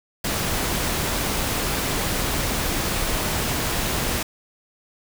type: noise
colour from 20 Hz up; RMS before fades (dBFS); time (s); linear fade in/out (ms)
pink; -24; 0.24-4.23; 5
effects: none